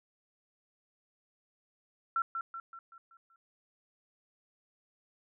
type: tone with echo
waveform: sine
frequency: 1353 Hz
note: E6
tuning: 45 cents sharp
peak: -27 dBFS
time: 2.16-2.22 s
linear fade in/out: 2 ms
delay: 190 ms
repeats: 6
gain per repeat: -6 dB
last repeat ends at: 3.36 s
effects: none